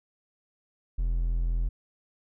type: tone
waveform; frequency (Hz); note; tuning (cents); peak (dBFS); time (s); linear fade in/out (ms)
triangle; 42.17; E1; +40; -22; 0.98-1.69; 10
effects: none